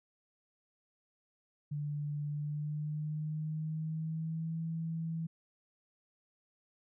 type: tone with pitch glide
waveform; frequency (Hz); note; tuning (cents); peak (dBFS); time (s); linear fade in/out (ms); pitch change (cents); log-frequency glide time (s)
sine; 147.1 to 163.22; D3 to E3; +3 to -17; -34; 1.71-5.27; 10; +180; 2.29-4.59
effects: none